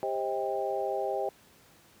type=harmonic tone with a mistuned harmonic; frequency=132.3 Hz; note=C3; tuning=20 cents sharp; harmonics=3 / 4 / 5 / 6; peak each=-34 / -34 / -34 / -34 dBFS; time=0.03-1.29 s; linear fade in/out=0 ms; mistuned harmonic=5; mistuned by=-74 cents; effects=pink hiss -59 dBFS RMS until 2 s + high-pass 80 Hz 12 dB/octave